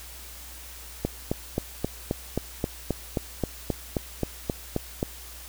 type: click train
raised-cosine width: 2 ms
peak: -11 dBFS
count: 16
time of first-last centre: 1.05-5.029 s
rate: 3.77 Hz
effects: added 60 Hz sine -45 dBFS peak until 5.48 s + white hiss -44 dBFS RMS until 5.48 s